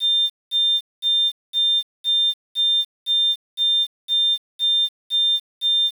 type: tone bursts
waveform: sine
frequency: 3600 Hz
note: A7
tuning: 39 cents sharp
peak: -15 dBFS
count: 12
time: 0-5.91 s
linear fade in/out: 50 ms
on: 300 ms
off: 210 ms
effects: 7-bit